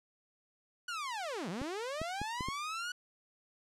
sawtooth linear two-way sweep, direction down then up, 1480 to 155.56 to 1480 Hz, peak -33 dBFS, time 0.88-2.92 s, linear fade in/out 5 ms, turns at 1.49 s
clicks, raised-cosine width 3 ms, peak -26 dBFS, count 5, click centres 1.616 / 2.016 / 2.216 / 2.408 / 2.486 s
effects low-pass 8000 Hz 12 dB/octave

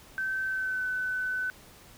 sine tone with pitch glide, 1543 to 1508.6 Hz, G6 to F#6, -28 to +33 cents, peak -28 dBFS, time 0.18-1.5 s, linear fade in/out 0 ms, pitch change -39 cents, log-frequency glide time 0.46-0.86 s, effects pink hiss -53 dBFS RMS until 1.97 s

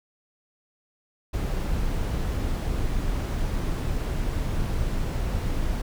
brown noise, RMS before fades -26 dBFS, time 1.33-5.82 s, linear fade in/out 10 ms, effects none

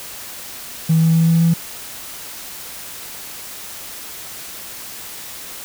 triangle tone with pitch steps, 161.6 / 162.91 / 164.23 / 165.57 / 166.91 Hz, E3 / E3 / E3 / E3 / E3, -34 / -20 / -6 / +8 / +22 cents, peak -7 dBFS, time 0.89-1.54 s, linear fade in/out 10 ms, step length 130 ms, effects tanh soft clip ceiling -8 dBFS + white hiss -33 dBFS RMS until 5.64 s

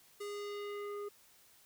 square tone with low-pass filter sweep, 410 Hz, G#4, 22 cents flat, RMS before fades -42 dBFS, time 0.2-1.09 s, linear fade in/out 10 ms, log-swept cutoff 11000 to 980 Hz, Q 1.2, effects white hiss -64 dBFS RMS until 1.65 s

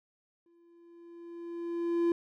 triangle tone with exponential growth, 340.8 Hz, F4, 42 cents flat, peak -21 dBFS, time 0.46-2.12 s, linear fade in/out 2 ms, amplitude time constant 360 ms, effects none

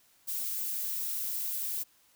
violet noise, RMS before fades -34 dBFS, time 0.27-1.84 s, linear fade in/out 20 ms, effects white hiss -65 dBFS RMS until 2.15 s

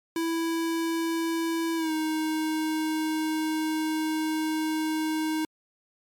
square tone with pitch glide, 330.2 to 313.5 Hz, E4 to D#4, +3 to +13 cents, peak -26 dBFS, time 0.16-5.45 s, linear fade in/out 2 ms, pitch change -90 cents, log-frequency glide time 1.76-1.92 s, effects MP3 96 kbps

